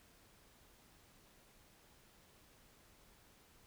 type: silence
effects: pink hiss -66 dBFS RMS until 3.66 s